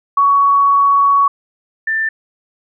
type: tone pair in turn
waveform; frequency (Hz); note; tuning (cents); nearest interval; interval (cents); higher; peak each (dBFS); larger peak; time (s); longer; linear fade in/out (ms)
sine; 1121 / 1779.5; C#6 / A6; +19 / +19; minor sixth; 800; second; -8 / -14; first; 0.17-1.28 / 1.87-2.09; first; 5
effects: none